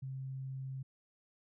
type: tone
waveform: sine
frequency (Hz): 133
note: C3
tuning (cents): +29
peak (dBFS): -39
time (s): 0.02-0.83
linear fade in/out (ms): 10
effects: none